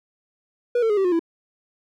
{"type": "tone with pitch steps", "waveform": "triangle", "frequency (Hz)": [484.1, 449.1, 416.6, 386.5, 358.5, 332.6], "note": ["B4", "A4", "G#4", "G4", "F4", "E4"], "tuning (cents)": [-35, 35, 5, -24, 45, 16], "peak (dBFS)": -15, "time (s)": [0.75, 1.194], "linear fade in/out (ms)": 5, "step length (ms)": 74, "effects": []}